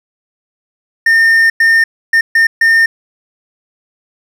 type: tone bursts at uneven times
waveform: triangle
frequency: 1817 Hz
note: A#6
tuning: 45 cents flat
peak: -4 dBFS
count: 5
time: 1.06-1.5 / 1.6-1.84 / 2.13-2.21 / 2.35-2.47 / 2.61-2.86 s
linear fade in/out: 5 ms
effects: none